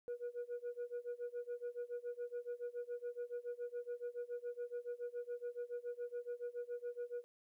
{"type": "tone with tremolo", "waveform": "sine", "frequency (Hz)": 483, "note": "B4", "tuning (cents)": -39, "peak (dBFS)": -36, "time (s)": [0.08, 7.24], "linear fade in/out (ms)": 0, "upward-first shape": "sine", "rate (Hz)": 7.1, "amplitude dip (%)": 95, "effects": ["tanh soft clip ceiling -38 dBFS", "13-bit"]}